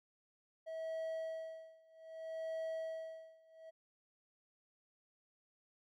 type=tone with tremolo; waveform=triangle; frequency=646 Hz; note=E5; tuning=35 cents flat; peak=-36 dBFS; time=0.66-3.71 s; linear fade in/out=20 ms; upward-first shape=sine; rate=0.63 Hz; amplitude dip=95%; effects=none